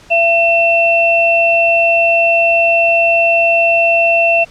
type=tone pair together; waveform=sine; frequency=675 / 2700 Hz; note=E5 / E7; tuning=+41 / +41 cents; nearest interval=2 octaves; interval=2400 cents; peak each=-11 dBFS; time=0.1-4.45 s; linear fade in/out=20 ms; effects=pink hiss -42 dBFS RMS until 4.5 s + low-pass 7000 Hz 12 dB/octave